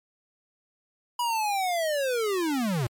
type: linear sweep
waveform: square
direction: down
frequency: 980 to 110 Hz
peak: -25 dBFS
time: 1.19-2.87 s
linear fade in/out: 5 ms
effects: MP3 96 kbps